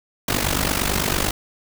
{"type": "noise with amplitude modulation", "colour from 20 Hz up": "pink", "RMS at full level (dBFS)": -18, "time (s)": [0.28, 1.31], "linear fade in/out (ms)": 5, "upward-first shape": "sine", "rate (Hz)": 48.9, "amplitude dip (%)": 80, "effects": []}